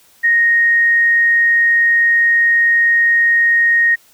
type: tone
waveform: sine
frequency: 1864.7 Hz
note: A#6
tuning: in tune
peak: -9 dBFS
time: 0.23-3.96 s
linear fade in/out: 20 ms
effects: white hiss -50 dBFS RMS until 4.13 s